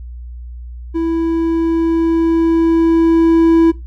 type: tone with level ramp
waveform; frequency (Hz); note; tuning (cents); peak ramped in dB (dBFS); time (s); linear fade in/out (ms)
triangle; 329.6; E4; 0; -12 to -4; 0.94-3.72; 20
effects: noise-tail reverb RT60 0.2 s tail -18 dB re dry + added 60 Hz sine -27 dBFS peak until 3.86 s